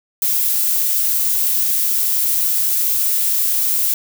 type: noise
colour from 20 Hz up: violet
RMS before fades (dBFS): -17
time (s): 0.22-3.94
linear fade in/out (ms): 2
effects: none